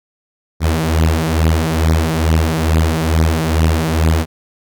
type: beating tone pair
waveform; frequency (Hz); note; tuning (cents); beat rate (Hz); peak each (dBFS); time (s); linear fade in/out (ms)
sawtooth; 79 / 81.3; D#2 / E2; +27 / -23; 2.3; -11; 0.6-4.26; 50
effects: none